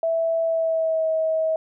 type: tone with pitch glide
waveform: sine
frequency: 658 to 639.3 Hz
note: E5 to D#5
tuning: -3 to +47 cents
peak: -19 dBFS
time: 0.03-1.56 s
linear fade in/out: 2 ms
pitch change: -50 cents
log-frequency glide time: 0.43-1.08 s
effects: none